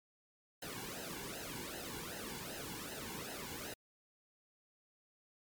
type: noise with flanger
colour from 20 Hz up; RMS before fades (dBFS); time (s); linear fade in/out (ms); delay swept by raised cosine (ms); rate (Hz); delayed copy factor
pink; -45; 0.62-3.74; 5; 0.86 to 1.62; 2.6; -0.85
effects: MP3 96 kbps